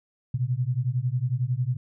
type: beating tone pair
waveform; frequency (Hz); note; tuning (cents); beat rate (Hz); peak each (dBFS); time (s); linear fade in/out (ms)
sine; 120 / 131; B2 / C3; -49 / +2; 11; -26; 0.34-1.77; 5
effects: none